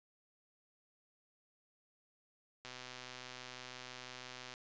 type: click train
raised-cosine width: 0.2 ms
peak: -30 dBFS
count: 239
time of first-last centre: 2.65-4.539 s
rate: 126 Hz
effects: resampled to 16000 Hz